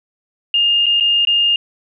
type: tone with dropouts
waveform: sine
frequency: 2825 Hz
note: F7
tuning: 19 cents sharp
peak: -11 dBFS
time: 0.54-1.56 s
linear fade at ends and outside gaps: 2 ms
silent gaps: 0.859-0.865 / 1-1.007 / 1.251-1.272 s
effects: none